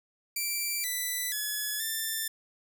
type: tone with pitch steps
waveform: 5% pulse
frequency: 2342 / 1987 / 1703 / 1778 Hz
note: D7 / B6 / G#6 / A6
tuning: -5 / +10 / +43 / +18 cents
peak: -20 dBFS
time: 0.36-2.28 s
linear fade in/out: 5 ms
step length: 480 ms
effects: none